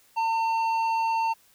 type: tone with tanh clipping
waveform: sine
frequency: 904 Hz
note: A5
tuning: 47 cents sharp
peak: -24 dBFS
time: 0.16-1.34 s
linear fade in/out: 20 ms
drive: 9 dB
effects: white hiss -60 dBFS RMS until 1.54 s